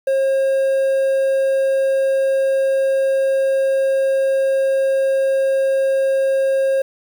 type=tone; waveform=triangle; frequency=538 Hz; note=C5; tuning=48 cents sharp; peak=-12 dBFS; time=0.07-6.82 s; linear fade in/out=5 ms; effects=7-bit